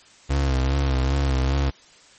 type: tone with vibrato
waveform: 35% pulse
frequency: 67.5 Hz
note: C#2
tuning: 45 cents flat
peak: -17 dBFS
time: 0.29-1.71 s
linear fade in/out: 20 ms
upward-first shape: sine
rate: 2.5 Hz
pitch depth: 62 cents each way
effects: white hiss -51 dBFS RMS until 2.18 s + MP3 32 kbps